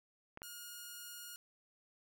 clicks, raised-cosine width 0.5 ms, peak -32 dBFS, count 2, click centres 0.374 / 0.419 s
5% pulse tone, 1431 Hz, F6, 42 cents sharp, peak -36 dBFS, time 0.43-1.36 s, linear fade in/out 0 ms
effects none

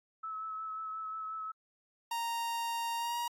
sine tone with vibrato, 1298 Hz, E6, 27 cents flat, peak -37 dBFS, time 0.23-1.52 s, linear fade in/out 10 ms, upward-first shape sine, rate 5.6 Hz, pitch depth 18 cents each way
45% pulse tone with pitch glide, 930 to 950.1 Hz, A#5 to A#5, -4 to +33 cents, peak -33 dBFS, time 2.11-3.28 s, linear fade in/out 5 ms, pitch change +37 cents, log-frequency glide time 2.97-3.17 s
effects AAC 64 kbps

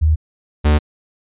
sine / 45% pulse tone pair in turn, 78 / 75.02 Hz, D#2 / D2, +5 / +37 cents, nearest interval minor second, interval 68 cents, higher first, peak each -10 dBFS, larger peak neither, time 0.01-0.16 / 0.64-0.79 s, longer neither, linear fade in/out 20 ms, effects resampled to 8000 Hz

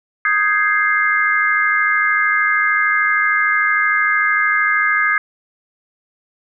sine chord, Ab major seventh, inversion second, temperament equal, 1244.5 / 1568 / 1661.2 / 2093 Hz, Eb6 / G6 / Ab6 / C7, 0 / 0 / 0 / 0 cents, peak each -19 / -22 / -17 / -18 dBFS, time 0.25-5.18 s, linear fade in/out 2 ms, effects none

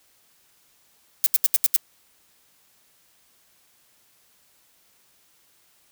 violet noise bursts, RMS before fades -17 dBFS, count 6, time 1.24-1.763 s, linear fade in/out 0 ms, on 23 ms, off 77 ms, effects white hiss -61 dBFS RMS until 5.91 s

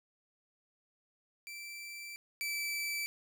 sawtooth tone pair in turn, 2337 / 2318 Hz, D7 / D7, -9 / -23 cents, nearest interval unison, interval 14 cents, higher first, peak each -40 / -31 dBFS, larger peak second, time 1.47-2.16 / 2.41-3.06 s, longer first, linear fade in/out 0 ms, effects none

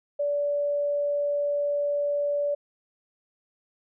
sine tone, 578 Hz, D5, 28 cents flat, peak -23 dBFS, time 0.19-2.55 s, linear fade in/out 10 ms, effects none

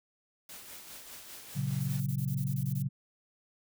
white noise with tremolo, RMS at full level -46 dBFS, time 0.49-2 s, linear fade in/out 2 ms, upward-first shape sine, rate 5 Hz, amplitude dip 40%
sine chord, F# major, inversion first, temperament equal, 116.54 / 138.59 / 185 Hz, A#2 / C#3 / F#3, 0 / 0 / 0 cents, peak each -36 / -31 / -37 dBFS, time 1.55-2.89 s, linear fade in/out 20 ms
violet noise bursts, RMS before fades -45 dBFS, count 11, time 1.8-2.823 s, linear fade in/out 5 ms, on 73 ms, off 22 ms
effects none

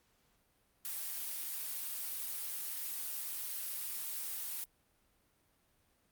blue noise, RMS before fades -40 dBFS, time 0.85-4.64 s, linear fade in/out 0 ms, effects pink hiss -73 dBFS RMS until 6.11 s + Opus 48 kbps

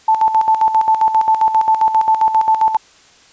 sine tone with tremolo, 880 Hz, A5, in tune, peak -8 dBFS, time 0.08-2.77 s, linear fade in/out 5 ms, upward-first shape square, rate 7.5 Hz, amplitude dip 65%, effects white hiss -47 dBFS RMS until 3.32 s + resampled to 16000 Hz

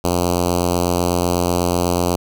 5% pulse tone with notch filter, 88.1 Hz, F2, 16 cents sharp, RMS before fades -18 dBFS, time 0.04-2.16 s, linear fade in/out 5 ms, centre 1900 Hz, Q 0.54, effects none

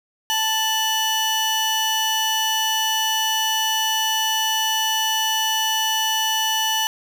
30% pulse tone pair together, 880 / 2960 Hz, A5 / F#7, 0 / 0 cents, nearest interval octave + major sixth, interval 2100 cents, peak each -20 / -18 dBFS, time 0.3-6.87 s, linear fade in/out 0 ms, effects none

